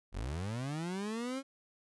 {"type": "linear sweep", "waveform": "30% pulse", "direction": "up", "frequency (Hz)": [38.89, 276], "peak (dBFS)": -33, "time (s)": [0.12, 1.43], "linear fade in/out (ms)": 50, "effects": ["resampled to 24000 Hz"]}